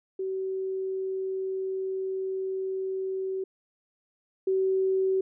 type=tone pair in turn; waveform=sine; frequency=380.6 / 380.6 Hz; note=F#4 / F#4; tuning=+49 / +49 cents; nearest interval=unison; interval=0 cents; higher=neither; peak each=-28 / -22 dBFS; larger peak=second; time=0.19-3.44 / 4.47-5.21 s; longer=first; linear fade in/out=5 ms; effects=none